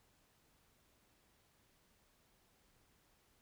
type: silence
effects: pink hiss -73 dBFS RMS until 3.41 s